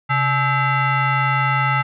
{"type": "tone with frequency modulation", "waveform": "sine", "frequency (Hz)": 587.3, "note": "D5", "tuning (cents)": 0, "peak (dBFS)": -15, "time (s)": [0.09, 1.83], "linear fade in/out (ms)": 20, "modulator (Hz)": 722, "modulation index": 2.3, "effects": []}